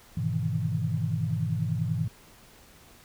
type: chord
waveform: sine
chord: E major seventh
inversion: first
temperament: just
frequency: 103.01 / 123.61 / 154.51 / 164.81 Hz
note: G#2 / B2 / D#3 / E3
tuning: -14 / +2 / -12 / 0 cents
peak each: -31 dBFS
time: 0.17-2.08 s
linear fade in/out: 5 ms
effects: pink hiss -54 dBFS RMS until 3.04 s